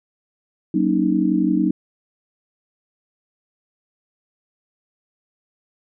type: chord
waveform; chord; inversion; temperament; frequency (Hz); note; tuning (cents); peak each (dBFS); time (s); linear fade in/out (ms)
sine; D# minor seventh; first; just; 186.68 / 233.3 / 280 / 311.1; F#3 / A#3 / C#4 / D#4; +16 / +2 / +18 / 0; -21 / -23 / -22 / -19; 0.74-1.71; 5
effects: none